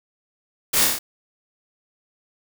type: noise with echo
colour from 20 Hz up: white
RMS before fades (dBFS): -20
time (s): 0.73-0.85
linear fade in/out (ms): 10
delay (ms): 28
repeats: 5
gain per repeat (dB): -2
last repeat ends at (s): 0.99
effects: none